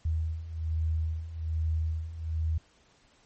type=beating tone pair; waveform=sine; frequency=79.2 / 80.4 Hz; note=D#2 / E2; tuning=+31 / -43 cents; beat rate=1.2 Hz; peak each=-33 / -29 dBFS; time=0.05-2.58 s; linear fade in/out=5 ms; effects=pink hiss -63 dBFS RMS until 3.25 s + MP3 32 kbps